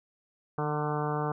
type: harmonic tone with a mistuned harmonic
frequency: 149.8 Hz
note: D3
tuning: 35 cents sharp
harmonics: 1 / 2 / 3 / 4 / 5 / 6 / 7 / 8 / 9 / 10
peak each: -32 / -38 / -34 / -41 / -36 / -38 / -40 / -38 / -43 / -45 dBFS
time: 0.58-1.32 s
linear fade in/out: 2 ms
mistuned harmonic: 8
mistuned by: -23 cents
effects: none